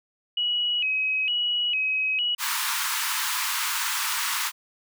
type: tone with vibrato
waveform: sine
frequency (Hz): 2724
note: F7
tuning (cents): -44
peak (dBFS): -22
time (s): 0.37-2.35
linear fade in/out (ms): 5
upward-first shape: square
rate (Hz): 1.1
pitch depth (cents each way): 120
type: high-pass noise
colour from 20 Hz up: pink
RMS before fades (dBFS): -27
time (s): 2.38-4.52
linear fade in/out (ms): 50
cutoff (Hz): 900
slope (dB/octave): 96
effects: none